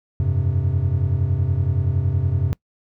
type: chord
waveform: triangle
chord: F suspended second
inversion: none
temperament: equal with one note detuned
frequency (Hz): 87.31 / 98 / 131.42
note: F2 / G2 / C3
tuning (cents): 0 / 0 / +8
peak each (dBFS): -20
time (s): 0.2-2.53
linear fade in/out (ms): 0
effects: noise-tail reverb RT60 0.1 s tail -24 dB re dry